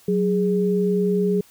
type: tone pair together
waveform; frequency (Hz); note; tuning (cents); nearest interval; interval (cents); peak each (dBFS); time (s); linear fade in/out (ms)
sine; 185 / 413.9; F#3 / G#4; 0 / -6; octave + major second; 1394; -20; 0.08-1.41; 5
effects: white hiss -53 dBFS RMS until 1.5 s